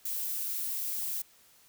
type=noise; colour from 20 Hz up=violet; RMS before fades=-34 dBFS; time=0.05-1.22 s; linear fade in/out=5 ms; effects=white hiss -61 dBFS RMS until 1.68 s